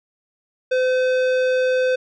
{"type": "tone with tanh clipping", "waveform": "sine", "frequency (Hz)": 511, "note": "C5", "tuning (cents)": -41, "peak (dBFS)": -18, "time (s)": [0.71, 1.96], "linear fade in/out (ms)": 10, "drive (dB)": 15, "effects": []}